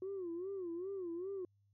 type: tone with vibrato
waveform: sine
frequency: 364.3 Hz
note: F#4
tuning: 27 cents flat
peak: -38 dBFS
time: 0.02-1.45 s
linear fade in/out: 2 ms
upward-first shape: sine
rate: 2.5 Hz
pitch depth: 150 cents each way
effects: tanh soft clip ceiling -36 dBFS + added 100 Hz sine -70 dBFS peak until 1.73 s